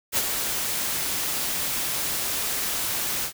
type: noise with ADSR envelope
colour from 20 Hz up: white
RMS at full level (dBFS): -21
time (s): 0.12-3.33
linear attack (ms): 52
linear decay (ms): 42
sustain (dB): -6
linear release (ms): 91
effects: none